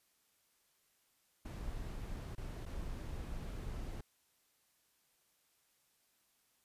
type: noise with dropouts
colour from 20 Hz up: brown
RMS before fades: -43 dBFS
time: 1.45-4.01 s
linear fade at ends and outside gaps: 5 ms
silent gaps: 2.352-2.378 / 2.655-2.661 s
effects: white hiss -75 dBFS RMS until 6.64 s + resampled to 32000 Hz